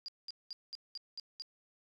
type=tone bursts; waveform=sine; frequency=4826 Hz; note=D8; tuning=46 cents sharp; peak=-40 dBFS; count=7; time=0.06-1.421 s; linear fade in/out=0 ms; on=23 ms; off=200 ms; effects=none